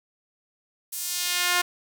sawtooth tone with high-pass filter sweep, 355.2 Hz, F4, 29 cents sharp, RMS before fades -26 dBFS, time 0.92-1.62 s, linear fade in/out 10 ms, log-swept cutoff 10000 to 1100 Hz, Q 0.8, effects none

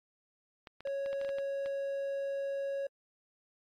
clicks, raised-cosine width 0.3 ms, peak -31 dBFS, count 10, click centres 0.672 / 0.806 / 0.873 / 1.061 / 1.13 / 1.214 / 1.248 / 1.291 / 1.385 / 1.66 s
triangle tone, 553 Hz, C#5, 4 cents flat, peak -31 dBFS, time 0.85-2.87 s, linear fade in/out 5 ms
effects AAC 64 kbps

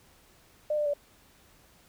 sine tone with pitch steps, 603 / 595 / 579 Hz, D5 / D5 / D5, +46 / +22 / -25 cents, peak -25 dBFS, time 0.7-0.937 s, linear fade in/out 5 ms, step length 79 ms, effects pink hiss -60 dBFS RMS until 1.88 s

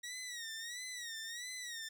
15% pulse tone with vibrato, 1900 Hz, A#6, 33 cents sharp, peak -36 dBFS, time 0.03-1.89 s, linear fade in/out 10 ms, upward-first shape sine, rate 1.5 Hz, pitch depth 110 cents each way, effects none

